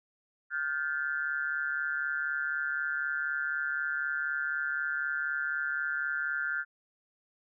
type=tone cluster; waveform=sine; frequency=1408 / 1552 / 1733 Hz; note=F6 / G6 / A6; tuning=+14 / -18 / -27 cents; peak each=-32 / -34 / -38 dBFS; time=0.5-6.65 s; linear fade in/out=50 ms; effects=none